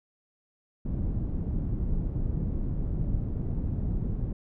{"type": "low-pass noise", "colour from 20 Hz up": "pink", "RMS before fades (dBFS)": -29, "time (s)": [0.85, 4.33], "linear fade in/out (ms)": 5, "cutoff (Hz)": 190, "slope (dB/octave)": 12, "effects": []}